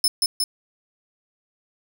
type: tone with echo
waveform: sawtooth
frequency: 5220 Hz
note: E8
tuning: 18 cents flat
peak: -13 dBFS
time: 0.04-0.08 s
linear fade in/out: 2 ms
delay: 180 ms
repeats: 2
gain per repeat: -2 dB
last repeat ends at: 0.44 s
effects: none